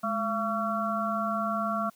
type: harmonic tone with a mistuned harmonic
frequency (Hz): 226.3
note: A3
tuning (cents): +49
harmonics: 1 / 3 / 5 / 6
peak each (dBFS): -32 / -32 / -32 / -32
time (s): 0.03-1.9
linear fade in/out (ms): 10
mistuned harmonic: 1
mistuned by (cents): -120
effects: white hiss -61 dBFS RMS until 1.95 s + high-pass 60 Hz 12 dB/octave